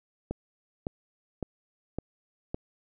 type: click train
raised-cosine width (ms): 2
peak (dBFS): -18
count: 5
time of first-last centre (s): 0.31-2.545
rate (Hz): 1.79
effects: none